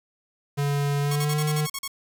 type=tone with pitch glide; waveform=square; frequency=142.8 to 151.29 Hz; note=D3 to D#3; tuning=-48 to -48 cents; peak=-23 dBFS; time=0.57-1.67 s; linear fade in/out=20 ms; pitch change=+100 cents; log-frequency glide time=1.01-1.41 s
type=tone bursts; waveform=5% pulse; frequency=1098 Hz; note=C#6; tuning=17 cents flat; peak=-17 dBFS; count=9; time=1.11-1.879 s; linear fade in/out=5 ms; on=49 ms; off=41 ms
effects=8-bit